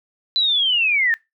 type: linear sweep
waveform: sine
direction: down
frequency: 4029 to 1760 Hz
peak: -15 dBFS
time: 0.36-1.14 s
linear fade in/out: 0 ms
effects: noise-tail reverb RT60 0.2 s tail -22 dB re dry